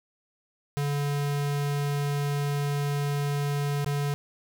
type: tone with dropouts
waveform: square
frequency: 143.6 Hz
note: D3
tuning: 39 cents flat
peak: -26 dBFS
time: 0.77-4.14 s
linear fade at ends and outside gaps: 0 ms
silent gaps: 3.845-3.862 s
effects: none